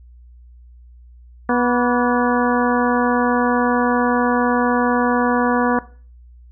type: harmonic tone with a mistuned harmonic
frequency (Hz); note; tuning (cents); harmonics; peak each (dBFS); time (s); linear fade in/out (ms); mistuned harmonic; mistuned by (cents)
244.4; B3; -18; 1 / 2 / 3 / 4 / 5 / 6 / 7; -18 / -21 / -23 / -24 / -25 / -26 / -26; 1.49-5.79; 2; 5; -95
effects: noise-tail reverb RT60 0.4 s tail -18 dB re dry + added 60 Hz sine -41 dBFS peak until 6.51 s